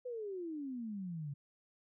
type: exponential sweep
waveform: sine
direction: down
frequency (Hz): 510 to 137.3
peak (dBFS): -39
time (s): 0.05-1.34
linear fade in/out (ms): 10
effects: none